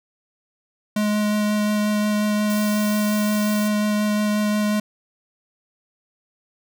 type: tone with vibrato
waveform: square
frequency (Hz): 210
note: G#3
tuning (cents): +19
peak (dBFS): -19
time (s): 0.96-4.8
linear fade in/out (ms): 5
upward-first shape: sine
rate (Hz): 5.6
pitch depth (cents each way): 8
type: high-pass noise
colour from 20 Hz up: white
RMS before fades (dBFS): -34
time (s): 2.5-3.68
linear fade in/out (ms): 0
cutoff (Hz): 4400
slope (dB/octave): 96
effects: none